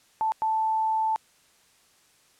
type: tone bursts at uneven times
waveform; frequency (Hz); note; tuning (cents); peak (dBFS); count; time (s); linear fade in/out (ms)
sine; 880; A5; 0; -22; 2; 0.21-0.32 / 0.42-1.16; 0
effects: white hiss -61 dBFS RMS until 2.39 s + low-pass 10000 Hz 12 dB/octave